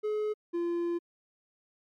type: tone pair in turn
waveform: triangle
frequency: 424.9 / 343.6 Hz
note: G#4 / F4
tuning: +40 / -28 cents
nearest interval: major third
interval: 368 cents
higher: first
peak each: -26 dBFS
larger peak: neither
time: 0.03-0.34 / 0.53-0.99 s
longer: second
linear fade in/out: 20 ms
effects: MP3 96 kbps